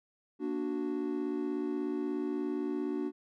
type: chord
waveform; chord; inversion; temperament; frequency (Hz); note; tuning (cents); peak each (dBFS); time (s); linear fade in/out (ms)
triangle; Bb augmented; none; equal with one note detuned; 236.9 / 293.7 / 370; Bb3 / D4 / F#4; +28 / 0 / 0; -37 / -32 / -34; 0.39-3.12; 50
effects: none